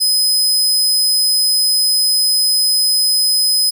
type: tone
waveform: sawtooth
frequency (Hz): 5040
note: D#8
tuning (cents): +21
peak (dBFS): -9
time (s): 0-3.71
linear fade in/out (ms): 20
effects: none